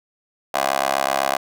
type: tone with high-pass filter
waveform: 15% pulse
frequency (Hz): 67.9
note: C#2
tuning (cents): -35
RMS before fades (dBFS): -21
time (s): 0.54-1.37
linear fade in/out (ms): 5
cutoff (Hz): 740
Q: 2.3
effects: none